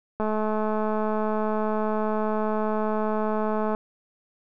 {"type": "click train", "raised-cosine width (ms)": 1, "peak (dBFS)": -14, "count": 764, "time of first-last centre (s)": [0.2, 3.749], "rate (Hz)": 215, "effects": []}